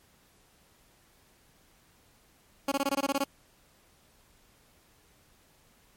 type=tone bursts; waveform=15% pulse; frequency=277.2 Hz; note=C#4; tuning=in tune; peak=-19 dBFS; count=10; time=2.68-3.24 s; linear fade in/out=5 ms; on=38 ms; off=20 ms; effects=pink hiss -63 dBFS RMS until 5.96 s + MP3 64 kbps